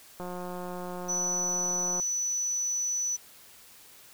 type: click train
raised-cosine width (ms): 1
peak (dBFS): -25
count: 323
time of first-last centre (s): 0.2-1.999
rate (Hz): 179
type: tone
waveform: sine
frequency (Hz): 5960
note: F#8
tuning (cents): +12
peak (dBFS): -27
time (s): 1.08-3.17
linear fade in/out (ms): 20
effects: white hiss -53 dBFS RMS until 4.13 s